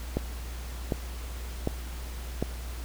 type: click train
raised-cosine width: 2 ms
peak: -13 dBFS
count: 4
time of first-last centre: 0.17-2.426 s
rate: 1.33 Hz
effects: added 60 Hz sine -35 dBFS peak until 2.84 s + pink hiss -45 dBFS RMS until 2.84 s